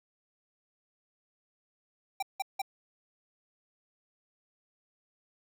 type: tone bursts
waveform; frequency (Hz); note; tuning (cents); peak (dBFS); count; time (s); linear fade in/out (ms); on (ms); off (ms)
square; 784; G5; 0; -30; 3; 2.2-2.618; 5; 26; 170
effects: none